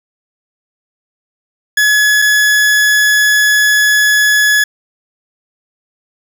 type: tone pair in turn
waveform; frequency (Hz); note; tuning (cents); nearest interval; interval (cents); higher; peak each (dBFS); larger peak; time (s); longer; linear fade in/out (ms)
40% pulse; 1697 / 1697; G#6 / G#6; +37 / +37; unison; 0; neither; -7; neither; 1.77-2.22 / 2.22-4.64; second; 5
effects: none